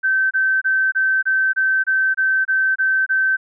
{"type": "tone bursts", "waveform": "sine", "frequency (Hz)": 1545, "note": "G6", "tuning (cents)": -26, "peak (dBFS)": -14, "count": 11, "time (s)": [0.03, 3.37], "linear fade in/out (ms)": 20, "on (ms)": 280, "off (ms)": 26, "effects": []}